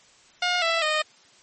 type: tone with pitch steps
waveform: 10% pulse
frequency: 715 / 663.3 / 615.3 Hz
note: F5 / E5 / D#5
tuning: +41 / +11 / -19 cents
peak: -13 dBFS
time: 0.42-1.02 s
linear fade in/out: 5 ms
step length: 200 ms
effects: white hiss -55 dBFS RMS until 1.42 s + MP3 32 kbps